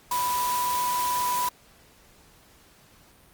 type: tone in noise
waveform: sine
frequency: 987.8 Hz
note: B5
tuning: in tune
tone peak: -24 dBFS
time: 0.11-1.49 s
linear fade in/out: 5 ms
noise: white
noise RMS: -32 dBFS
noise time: 0.11-1.49 s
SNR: +5 dB
effects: pink hiss -56 dBFS RMS until 3.33 s + Opus 48 kbps

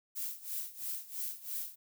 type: noise with tremolo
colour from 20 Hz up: violet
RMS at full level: -37 dBFS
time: 0.15-1.76 s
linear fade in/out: 20 ms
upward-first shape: sine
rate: 3 Hz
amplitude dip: 85%
effects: none

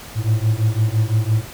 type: beating tone pair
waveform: triangle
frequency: 106.8 / 112.7 Hz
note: G#2 / A2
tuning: +49 / +42 cents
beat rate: 5.9 Hz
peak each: -16 / -16 dBFS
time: 0.15-1.46 s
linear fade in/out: 50 ms
effects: pink hiss -37 dBFS RMS until 1.53 s

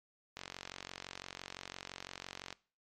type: click train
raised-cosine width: 0.2 ms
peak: -25 dBFS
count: 100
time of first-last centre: 0.37-2.527 s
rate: 45.9 Hz
effects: noise-tail reverb RT60 0.4 s tail -21 dB re dry + MP3 64 kbps

